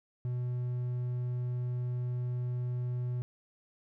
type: tone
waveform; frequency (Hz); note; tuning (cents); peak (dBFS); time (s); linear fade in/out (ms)
triangle; 123.47; B2; 0; -29; 0.25-3.22; 0
effects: none